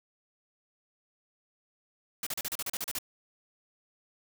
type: noise bursts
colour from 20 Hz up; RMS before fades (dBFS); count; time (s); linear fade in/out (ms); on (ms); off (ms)
white; -34; 11; 2.23-2.986; 2; 36; 36
effects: none